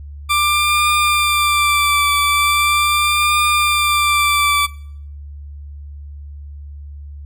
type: tone with vibrato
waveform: 20% pulse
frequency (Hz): 1180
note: D6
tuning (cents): +8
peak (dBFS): -8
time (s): 0.29-4.67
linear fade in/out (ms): 20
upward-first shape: triangle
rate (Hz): 0.4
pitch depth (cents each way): 33
effects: noise-tail reverb RT60 0.6 s tail -20 dB re dry + added 72 Hz sine -30 dBFS peak until 7.25 s

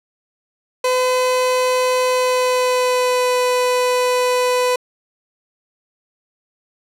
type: tone with pitch glide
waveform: 30% pulse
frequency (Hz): 507 to 499.2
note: B4 to B4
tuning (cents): +45 to +19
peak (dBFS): -12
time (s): 0.84-4.76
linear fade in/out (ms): 5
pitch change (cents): -26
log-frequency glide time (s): 2.07-3.38
effects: low-pass 12000 Hz 12 dB/octave

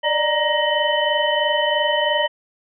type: tone cluster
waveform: sine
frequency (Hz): 584 / 607 / 936 / 1881 / 3023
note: D5 / D#5 / A#5 / A#6 / F#7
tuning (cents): -10 / -43 / +7 / +15 / +36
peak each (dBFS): -23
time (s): 0.03-2.28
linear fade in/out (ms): 20
effects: none

